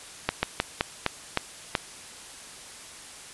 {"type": "slowing click train", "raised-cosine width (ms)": 0.3, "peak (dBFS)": -6, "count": 7, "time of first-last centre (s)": [0.29, 1.752], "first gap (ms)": 140, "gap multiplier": 1.22, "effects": ["white hiss -44 dBFS RMS until 3.33 s", "resampled to 24000 Hz"]}